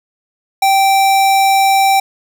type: tone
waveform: square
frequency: 780 Hz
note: G5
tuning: 9 cents flat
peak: -9 dBFS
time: 0.62-2 s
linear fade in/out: 5 ms
effects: none